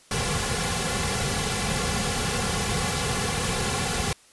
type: noise with comb filter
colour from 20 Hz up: pink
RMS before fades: -26 dBFS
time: 0.11-4.13 s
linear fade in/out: 2 ms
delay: 3.2 ms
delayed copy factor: -0.8
effects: white hiss -55 dBFS RMS until 4.32 s + resampled to 24000 Hz